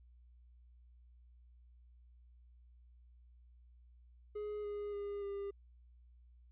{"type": "tone with pitch steps", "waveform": "triangle", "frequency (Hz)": [418.5, 412.3, 406.1, 400.1], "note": ["G#4", "G#4", "G#4", "G4"], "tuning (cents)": [13, -13, -39, 35], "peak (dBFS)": -37, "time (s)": [4.35, 5.51], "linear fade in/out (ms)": 10, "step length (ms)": 290, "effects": ["added 60 Hz sine -59 dBFS peak until 6.51 s", "resampled to 8000 Hz"]}